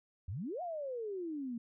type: exponential two-way sweep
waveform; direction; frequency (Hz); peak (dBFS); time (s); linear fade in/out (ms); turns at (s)
sine; up then down; 78.4 to 736 to 226.7; -37; 0.28-1.58; 5; 0.62
effects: none